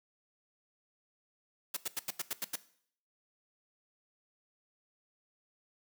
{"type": "noise bursts", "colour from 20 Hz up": "white", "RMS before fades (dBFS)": -35, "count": 8, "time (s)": [1.74, 2.558], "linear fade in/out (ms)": 5, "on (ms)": 27, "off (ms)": 86, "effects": ["noise-tail reverb RT60 0.6 s tail -17 dB re dry", "high-pass 150 Hz 12 dB/octave"]}